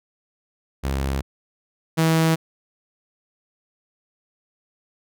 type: tone pair in turn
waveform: sawtooth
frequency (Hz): 67.8 / 161.82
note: C#2 / E3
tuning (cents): -38 / -32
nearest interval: octave + minor third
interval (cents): 1506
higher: second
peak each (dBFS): -18 / -12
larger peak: second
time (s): 0.83-1.22 / 1.97-2.36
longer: neither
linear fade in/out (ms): 20
effects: none